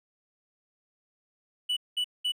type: tone bursts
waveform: triangle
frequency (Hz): 2960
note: F#7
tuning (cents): 0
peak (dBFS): -24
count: 3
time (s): 1.69-2.321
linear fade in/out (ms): 10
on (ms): 77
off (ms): 200
effects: none